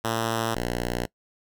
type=tone pair in turn; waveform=5% pulse; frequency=113.4 / 59.78 Hz; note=A#2 / A#1; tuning=-47 / +44 cents; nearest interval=major seventh; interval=1109 cents; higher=first; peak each=-13 / -15 dBFS; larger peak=first; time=0.04-0.55 / 0.55-1.06 s; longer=neither; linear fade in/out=10 ms; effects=noise-tail reverb RT60 0.1 s tail -23 dB re dry